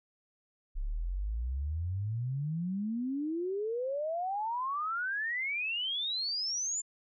sine exponential sweep, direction up, 32.65 to 7250 Hz, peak -31 dBFS, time 0.75-6.82 s, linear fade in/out 20 ms, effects none

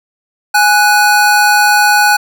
square tone pair together, 830.6 / 1480 Hz, G#5 / F#6, 0 / 0 cents, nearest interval minor seventh, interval 1000 cents, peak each -10 dBFS, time 0.54-2.17 s, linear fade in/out 10 ms, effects none

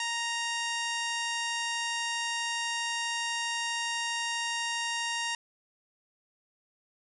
harmonic tone, 932.3 Hz, A#5, in tune, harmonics 1 / 2 / 3 / 4 / 5 / 6 / 7 / 8 / 10, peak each -36 / -35 / -36 / -40 / -44 / -40 / -45 / -42 / -46 dBFS, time 0-5.35 s, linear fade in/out 2 ms, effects none

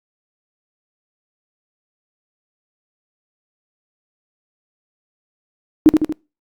sine tone with echo, 310 Hz, D#4, 6 cents flat, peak -3 dBFS, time 5.86-5.89 s, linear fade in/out 0 ms, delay 78 ms, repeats 3, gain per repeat -5 dB, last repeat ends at 6.124 s, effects noise-tail reverb RT60 0.3 s tail -25 dB re dry + Opus 48 kbps

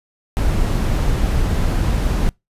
brown noise, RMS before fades -17 dBFS, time 0.37-2.29 s, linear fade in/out 0 ms, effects noise-tail reverb RT60 0.2 s tail -26 dB re dry + resampled to 32000 Hz

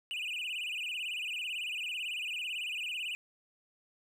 triangle tone with vibrato, 2696 Hz, E7, 38 cents sharp, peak -33 dBFS, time 0.11-3.15 s, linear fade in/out 0 ms, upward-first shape sine, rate 18 Hz, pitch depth 190 cents each way, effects none

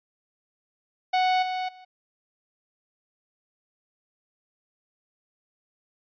45% pulse tone with level steps, 740 Hz, F#5, in tune, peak -20 / -27 / -46 dBFS, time 1.13-1.85 s, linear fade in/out 10 ms, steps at 1.42 / 1.68 s, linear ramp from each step 10 ms, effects resampled to 11025 Hz

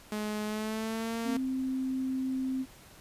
sawtooth tone with pitch glide, 211.8 to 229.6 Hz, G#3 to A#3, +34 to -26 cents, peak -28 dBFS, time 0.12-1.37 s, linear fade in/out 2 ms, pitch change +140 cents, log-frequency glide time 0.45-1.17 s
sine tone, 261.6 Hz, C4, in tune, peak -29 dBFS, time 1.24-2.66 s, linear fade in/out 50 ms
effects pink hiss -54 dBFS RMS until 3 s + resampled to 32000 Hz

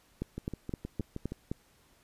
two click trains, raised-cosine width 3 ms, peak -24 / -20 dBFS, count 7 / 6, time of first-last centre 0.38-1.32 / 0.22-1.515 s, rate 6.38 / 3.86 Hz, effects pink hiss -65 dBFS RMS until 2.03 s + resampled to 32000 Hz

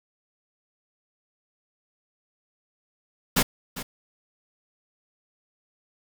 pink noise with echo, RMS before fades -20 dBFS, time 3.36-3.43 s, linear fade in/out 10 ms, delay 400 ms, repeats 1, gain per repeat -14 dB, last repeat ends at 3.83 s, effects none

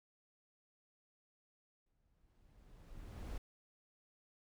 brown noise with exponential growth, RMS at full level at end -42 dBFS, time 1.86-3.38 s, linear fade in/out 5 ms, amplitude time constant 330 ms, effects none

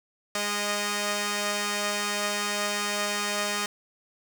5% pulse tone pair together, 205.8 / 620 Hz, G#3 / D#5, -16 / -6 cents, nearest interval octave + perfect fifth, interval 1910 cents, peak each -18 dBFS, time 0.35-3.66 s, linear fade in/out 2 ms, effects none

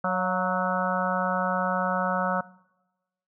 harmonic tone with a mistuned harmonic, 185 Hz, F#3, in tune, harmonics 1 / 3 / 4 / 5 / 6 / 7 / 8, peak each -30 / -30 / -32 / -33 / -34 / -29 / -33 dBFS, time 0.04-2.41 s, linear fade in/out 5 ms, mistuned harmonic 4, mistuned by -51 cents, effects noise-tail reverb RT60 1.0 s tail -21 dB re dry

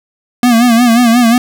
square tone with vibrato, 236.9 Hz, A#3, 28 cents sharp, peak -6 dBFS, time 0.43-1.38 s, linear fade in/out 2 ms, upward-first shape sine, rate 5.6 Hz, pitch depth 85 cents each way, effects none

